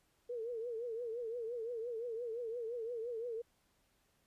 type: tone with vibrato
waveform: sine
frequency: 466.2 Hz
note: A#4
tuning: in tune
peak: -38 dBFS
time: 0.29-3.42 s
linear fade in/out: 10 ms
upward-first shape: triangle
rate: 5.8 Hz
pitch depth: 120 cents each way
effects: pink hiss -75 dBFS RMS until 4.26 s + resampled to 32000 Hz